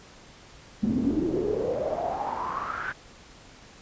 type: noise with band-pass filter sweep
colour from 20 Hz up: brown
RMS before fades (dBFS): -28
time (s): 0.82-2.93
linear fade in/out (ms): 20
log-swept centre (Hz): 220 to 1600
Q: 8.4
effects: pink hiss -50 dBFS RMS until 3.81 s + resampled to 16000 Hz